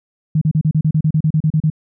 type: tone bursts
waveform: sine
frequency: 155.56 Hz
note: D#3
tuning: in tune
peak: -11 dBFS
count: 14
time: 0.35-1.701 s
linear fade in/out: 5 ms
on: 64 ms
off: 35 ms
effects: none

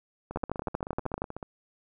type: two click trains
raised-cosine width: 1 ms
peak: -23 / -15 dBFS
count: 19 / 12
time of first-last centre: 0.31-1.428 / 0.36-1.219 s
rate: 16.1 / 12.8 Hz
effects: none

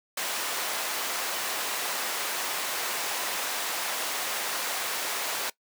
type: high-pass noise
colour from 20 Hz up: pink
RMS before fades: -31 dBFS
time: 0.17-5.5 s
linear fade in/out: 5 ms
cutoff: 680 Hz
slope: 12 dB/octave
effects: noise-tail reverb RT60 0.1 s tail -20 dB re dry

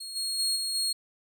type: tone with level steps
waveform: 30% pulse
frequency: 4285 Hz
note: C8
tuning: 40 cents sharp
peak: -34 / -26 / -22 / -26 / -23 dBFS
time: 0-0.93 s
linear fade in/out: 10 ms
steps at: 0.15 / 0.38 / 0.55 / 0.74 s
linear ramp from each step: 20 ms
effects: none

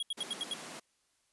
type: tone bursts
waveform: square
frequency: 3301 Hz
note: G#7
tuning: 11 cents flat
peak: -33 dBFS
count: 6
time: 0-0.537 s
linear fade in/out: 2 ms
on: 27 ms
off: 75 ms
type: high-pass noise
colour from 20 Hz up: pink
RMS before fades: -46 dBFS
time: 0.17-0.8 s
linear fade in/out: 10 ms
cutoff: 190 Hz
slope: 24 dB/octave
effects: white hiss -74 dBFS RMS until 1.32 s + resampled to 24000 Hz

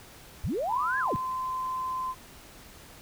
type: linear two-way sweep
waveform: sine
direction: up then down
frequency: 50.2 to 1710 to 50.2 Hz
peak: -27 dBFS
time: 0.44-1.16 s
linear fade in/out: 0 ms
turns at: 0.99 s
type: tone with pitch glide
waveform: sine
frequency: 998 to 1031.4 Hz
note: B5 to C6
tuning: +18 to -25 cents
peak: -29 dBFS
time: 0.68-2.15 s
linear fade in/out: 50 ms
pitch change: +57 cents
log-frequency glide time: 0.81-0.97 s
effects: pink hiss -50 dBFS RMS until 3.01 s

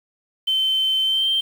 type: tone with pitch glide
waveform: sine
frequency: 3084 to 3142 Hz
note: G7 to G7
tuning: -29 to +3 cents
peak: -16 dBFS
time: 0.47-1.41 s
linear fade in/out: 10 ms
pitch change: +32 cents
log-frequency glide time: 1.03-1.27 s
effects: tanh soft clip ceiling -13 dBFS + 7-bit

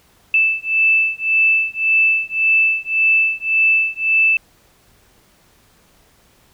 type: beating tone pair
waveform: sine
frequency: 2637 / 2638.8 Hz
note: E7 / E7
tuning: 0 / +1 cents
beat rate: 1.8 Hz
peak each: -16 dBFS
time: 0.34-4.37 s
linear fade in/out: 2 ms
effects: pink hiss -54 dBFS RMS until 6.53 s

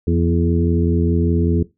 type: harmonic tone with a mistuned harmonic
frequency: 85 Hz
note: F2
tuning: 46 cents flat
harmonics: 1 / 2 / 3 / 4 / 5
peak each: -17 / -20 / -22 / -23 / -24 dBFS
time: 0.07-1.63 s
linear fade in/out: 5 ms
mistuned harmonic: 3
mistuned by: -44 cents
effects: noise-tail reverb RT60 0.2 s tail -18 dB re dry

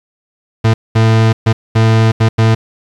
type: tone bursts at uneven times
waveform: 40% pulse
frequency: 111.8 Hz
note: A2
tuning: 28 cents sharp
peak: -6 dBFS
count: 6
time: 0.64-0.74 / 0.95-1.33 / 1.46-1.53 / 1.75-2.12 / 2.2-2.29 / 2.38-2.55 s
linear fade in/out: 10 ms
effects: low-pass 5000 Hz 12 dB/octave + 7-bit

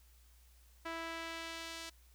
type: tone with band-pass filter sweep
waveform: sawtooth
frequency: 329.6 Hz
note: E4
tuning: in tune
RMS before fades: -44 dBFS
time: 0.85-1.9 s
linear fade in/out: 10 ms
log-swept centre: 1500 to 4900 Hz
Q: 0.8
effects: added 60 Hz sine -61 dBFS peak until 2.14 s + white hiss -69 dBFS RMS until 2.14 s

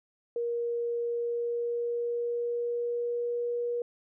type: tone with pitch glide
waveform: sine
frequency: 472.3 to 478.6 Hz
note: A#4 to A#4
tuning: +23 to +46 cents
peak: -28 dBFS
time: 0.36-3.82 s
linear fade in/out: 2 ms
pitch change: +23 cents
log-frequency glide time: 1-3.5 s
effects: none

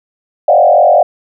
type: tone with frequency modulation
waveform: sine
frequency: 659.3 Hz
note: E5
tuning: in tune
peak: -4 dBFS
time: 0.48-1.03 s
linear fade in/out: 5 ms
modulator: 44.6 Hz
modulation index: 2.1
effects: none

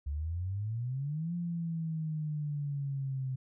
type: exponential two-way sweep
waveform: sine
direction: up then down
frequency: 69.3 to 174.61 to 129.6 Hz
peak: -32 dBFS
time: 0.06-3.36 s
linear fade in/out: 10 ms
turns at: 1.34 s
effects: none

